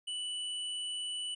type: tone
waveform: square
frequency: 2968 Hz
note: F#7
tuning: 5 cents sharp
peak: -36 dBFS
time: 0.07-1.35 s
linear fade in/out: 10 ms
effects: resampled to 24000 Hz